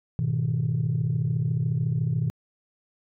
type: chord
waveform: sine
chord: G# minor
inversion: none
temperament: equal with one note detuned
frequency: 103.83 / 123.47 / 157.46 Hz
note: G#2 / B2 / D#3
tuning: 0 / 0 / +21 cents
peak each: -30 / -24 / -25 dBFS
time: 0.19-2.3 s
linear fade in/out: 0 ms
effects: tanh soft clip ceiling -17 dBFS